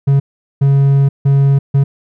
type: tone bursts at uneven times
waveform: triangle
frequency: 138.6 Hz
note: C#3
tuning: in tune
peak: -5 dBFS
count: 4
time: 0.07-0.2 / 0.61-1.09 / 1.25-1.59 / 1.74-1.84 s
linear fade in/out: 10 ms
effects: none